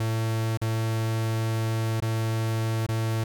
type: tone with dropouts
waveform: 45% pulse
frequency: 112.1 Hz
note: A2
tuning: 33 cents sharp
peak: -24 dBFS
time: 0-3.24 s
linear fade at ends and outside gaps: 5 ms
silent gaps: 0.574-0.615 / 2.003-2.021 / 2.865-2.887 s
effects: none